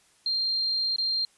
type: tone with dropouts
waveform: sine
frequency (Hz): 4186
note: C8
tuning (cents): 0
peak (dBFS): -24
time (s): 0.26-1.25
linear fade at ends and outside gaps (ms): 2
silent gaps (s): 0.962-0.983
effects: white hiss -62 dBFS RMS until 1.37 s + resampled to 24000 Hz